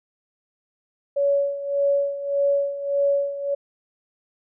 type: tone with tremolo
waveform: sine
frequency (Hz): 563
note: C#5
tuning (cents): +27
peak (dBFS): -16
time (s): 1.16-3.55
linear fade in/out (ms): 10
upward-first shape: sine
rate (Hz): 1.7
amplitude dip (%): 75
effects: none